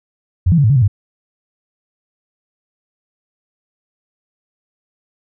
sine tone with pitch steps, 89.8 / 168.4 / 142.4 / 108.6 / 141.8 / 125.5 / 101.1 Hz, F2 / E3 / C#3 / A2 / C#3 / B2 / G#2, +49 / +37 / +47 / -22 / +40 / +28 / -46 cents, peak -8 dBFS, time 0.46-0.88 s, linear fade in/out 10 ms, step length 60 ms, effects none

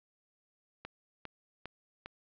click train, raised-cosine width 0.3 ms, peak -25 dBFS, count 4, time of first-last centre 0.85-2.06 s, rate 2.48 Hz, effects low-pass 4000 Hz 12 dB/octave

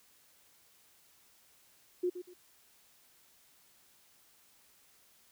sine tone with echo, 359 Hz, F4, 48 cents sharp, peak -28 dBFS, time 2.03-2.1 s, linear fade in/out 10 ms, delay 120 ms, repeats 2, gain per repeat -11 dB, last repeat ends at 2.34 s, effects white hiss -65 dBFS RMS until 5.31 s

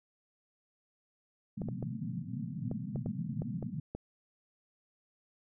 pink band-pass noise, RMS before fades -38 dBFS, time 1.57-3.8 s, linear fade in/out 5 ms, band 110 to 250 Hz, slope 96 dB/octave
clicks, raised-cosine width 2 ms, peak -25 dBFS, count 9, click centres 1.618 / 1.687 / 1.827 / 2.714 / 2.959 / 3.061 / 3.42 / 3.627 / 3.95 s
effects none

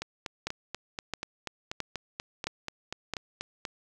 two click trains, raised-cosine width 0.2 ms, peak -17 / -14 dBFS, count 16 / 5, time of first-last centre 0.02-3.652 / 0.47-3.137 s, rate 4.13 / 1.5 Hz, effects none

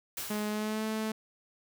white noise with exponential decay, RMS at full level -35 dBFS, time 0.17-0.91 s, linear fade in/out 5 ms, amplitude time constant 160 ms
sawtooth tone with pitch glide, 210.7 to 218.3 Hz, G#3 to A3, +25 to -13 cents, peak -27 dBFS, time 0.3-1.12 s, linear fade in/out 5 ms, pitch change +62 cents, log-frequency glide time 0.48-0.84 s
effects none

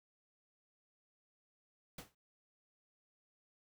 pink noise with exponential decay, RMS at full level -45 dBFS, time 1.98-2.15 s, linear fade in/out 5 ms, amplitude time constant 35 ms, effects none

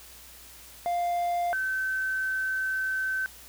triangle / sine tone pair in turn, 698.5 / 1535.8 Hz, F5 / G6, 0 / -36 cents, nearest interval octave + major second, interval 1364 cents, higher second, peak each -23 / -26 dBFS, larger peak first, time 0.86-1.53 / 1.53-3.26 s, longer second, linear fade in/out 0 ms, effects added 60 Hz sine -56 dBFS peak until 3.48 s + white hiss -49 dBFS RMS until 3.48 s

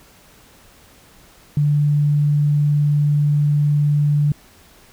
sine tone, 146.83 Hz, D3, in tune, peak -13 dBFS, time 1.57-4.32 s, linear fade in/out 2 ms, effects pink hiss -49 dBFS RMS until 4.92 s

